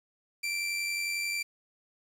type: tone with amplitude modulation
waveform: sawtooth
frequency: 2349 Hz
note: D7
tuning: in tune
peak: -25 dBFS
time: 0.43-1.43 s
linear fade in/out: 10 ms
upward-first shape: sine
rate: 91.1 Hz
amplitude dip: 35%
effects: low-pass 12000 Hz 12 dB/octave + 9-bit